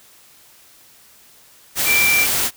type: tone in noise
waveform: sine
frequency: 2349 Hz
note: D7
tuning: in tune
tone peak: -14 dBFS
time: 1.85-2.27 s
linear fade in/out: 50 ms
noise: white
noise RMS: -19 dBFS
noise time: 1.75-2.51 s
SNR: +2 dB
effects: white hiss -49 dBFS RMS until 2.56 s